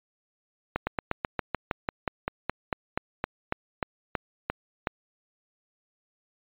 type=slowing click train; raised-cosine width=0.5 ms; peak=-11 dBFS; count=20; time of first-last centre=0.76-4.872 s; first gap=110 ms; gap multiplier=1.07; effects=resampled to 8000 Hz